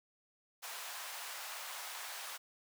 pink high-pass noise, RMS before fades -45 dBFS, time 0.62-2.38 s, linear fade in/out 20 ms, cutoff 740 Hz, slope 24 dB/octave, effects none

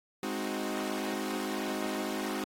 sawtooth chord, Ab dominant seventh, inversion none, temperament equal with one note detuned, 207.7 / 261.6 / 311.1 / 368.1 Hz, Ab3 / C4 / Eb4 / Gb4, 0 / 0 / 0 / -9 cents, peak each -34 dBFS, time 0.23-2.44 s, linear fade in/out 2 ms, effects AAC 48 kbps

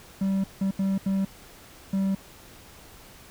triangle tone bursts at uneven times, 193.8 Hz, G3, 20 cents flat, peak -20 dBFS, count 5, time 0.21-0.44 / 0.61-0.71 / 0.79-0.98 / 1.06-1.25 / 1.93-2.15 s, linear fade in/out 5 ms, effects pink hiss -49 dBFS RMS until 3.3 s

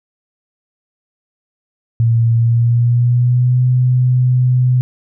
sine tone with pitch glide, 115.6 to 126.06 Hz, A#2 to B2, -14 to +36 cents, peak -9 dBFS, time 2-4.81 s, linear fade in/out 0 ms, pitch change +150 cents, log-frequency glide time 2.35-3.63 s, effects none

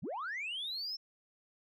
sine linear sweep, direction up, 94.2 to 5380 Hz, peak -35 dBFS, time 0.02-0.97 s, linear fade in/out 20 ms, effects tanh soft clip ceiling -34 dBFS

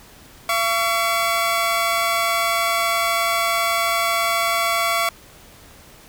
20% pulse tone pair together, 679.6 / 1128 Hz, F5 / C#6, -47 / +30 cents, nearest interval major sixth, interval 877 cents, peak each -16 dBFS, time 0.49-5.09 s, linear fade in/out 2 ms, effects pink hiss -46 dBFS RMS until 6.08 s

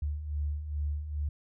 sine beating tone pair, 72 / 74.4 Hz, D2 / D2, -34 / +23 cents, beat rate 2.4 Hz, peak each -38 / -31 dBFS, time 0.02-1.29 s, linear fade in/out 5 ms, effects none

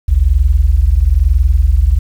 sine tone pair together, 52.38 / 73.42 Hz, G#1 / D2, +16 / 0 cents, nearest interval tritone, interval 584 cents, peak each -10 dBFS, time 0.08-1.99 s, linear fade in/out 10 ms, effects 7-bit

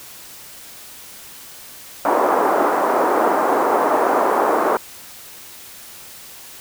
white band-pass noise, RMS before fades -17 dBFS, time 2.05-4.77 s, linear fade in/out 2 ms, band 300 to 1100 Hz, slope 24 dB/octave, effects white hiss -39 dBFS RMS until 6.6 s

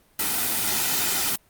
white noise with comb filter, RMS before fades -24 dBFS, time 0.19-1.36 s, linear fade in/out 5 ms, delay 1.8 ms, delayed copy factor -0.5, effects pink hiss -60 dBFS RMS until 1.49 s + Opus 32 kbps

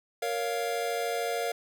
square chord, Bb minor, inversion none, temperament just, 466.2 / 559.4 / 699.2 Hz, Bb4 / Db5 / F5, 0 / +16 / +2 cents, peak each -33 / -36 / -33 dBFS, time 0.22-1.52 s, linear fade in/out 5 ms, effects none

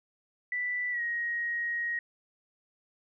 sine tone with pitch glide, 1975.5 to 1884.1 Hz, B6 to A#6, 0 to +18 cents, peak -29 dBFS, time 0.52-1.99 s, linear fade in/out 2 ms, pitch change -82 cents, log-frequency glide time 0.91-1.01 s, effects none

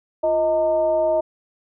sine tone with frequency modulation, 629 Hz, D#5, 19 cents sharp, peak -16 dBFS, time 0.23-1.21 s, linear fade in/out 10 ms, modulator 282 Hz, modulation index 0.52, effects none

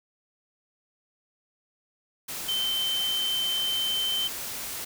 sine tone in noise, 3093 Hz, G7, 24 cents flat, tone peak -25 dBFS, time 2.48-4.28 s, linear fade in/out 10 ms, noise white, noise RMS -35 dBFS, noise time 2.28-4.85 s, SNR +7 dB, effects none

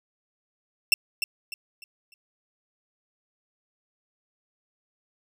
25% pulse tone with echo, 2700 Hz, E7, 41 cents sharp, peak -11 dBFS, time 0.92-0.94 s, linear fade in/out 2 ms, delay 300 ms, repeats 4, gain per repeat -9 dB, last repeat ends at 2.14 s, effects none

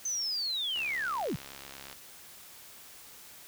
sine linear sweep, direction down, 6260 to 98 Hz, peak -30 dBFS, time 0.05-1.36 s, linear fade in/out 5 ms
click train, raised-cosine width 0.2 ms, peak -27 dBFS, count 81, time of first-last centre 0.76-1.928 s, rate 68.5 Hz
effects white hiss -51 dBFS RMS until 3.47 s

